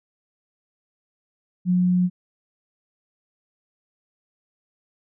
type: tone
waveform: sine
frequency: 180.3 Hz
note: F#3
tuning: 45 cents flat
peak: -16 dBFS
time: 1.65-2.1 s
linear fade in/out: 50 ms
effects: none